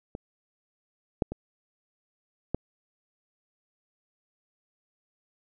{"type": "clicks", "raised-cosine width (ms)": 2, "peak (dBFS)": [-22, -10, -21, -13], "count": 4, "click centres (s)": [0.151, 1.222, 1.32, 2.546], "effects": []}